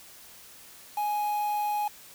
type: tone with quantisation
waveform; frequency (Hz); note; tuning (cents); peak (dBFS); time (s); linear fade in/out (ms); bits
triangle; 834; G#5; +7; -24; 0.97-1.88; 5; 7
effects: white hiss -50 dBFS RMS until 2.14 s